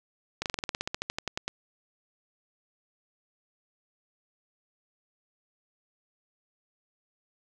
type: slowing click train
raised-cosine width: 0.2 ms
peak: -13 dBFS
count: 17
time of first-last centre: 0.42-1.48 s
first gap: 38 ms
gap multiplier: 1.07
effects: none